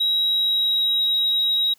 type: tone with pitch glide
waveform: triangle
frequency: 3845 to 3823 Hz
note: B7 to A#7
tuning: -47 to +43 cents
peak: -15 dBFS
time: 0-1.74 s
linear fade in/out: 10 ms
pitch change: -10 cents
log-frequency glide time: 0.22-1 s
effects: tanh soft clip ceiling -14 dBFS + white hiss -59 dBFS RMS until 1.78 s